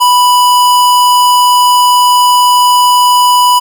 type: tone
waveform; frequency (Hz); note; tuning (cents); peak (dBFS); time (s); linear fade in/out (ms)
square; 987.8; B5; 0; -5; 0-3.6; 20
effects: none